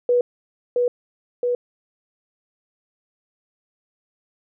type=tone with echo; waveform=sine; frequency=488.3 Hz; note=B4; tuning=20 cents flat; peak=-14 dBFS; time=0.09-0.21 s; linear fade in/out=2 ms; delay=670 ms; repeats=2; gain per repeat=-2 dB; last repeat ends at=1.55 s; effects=none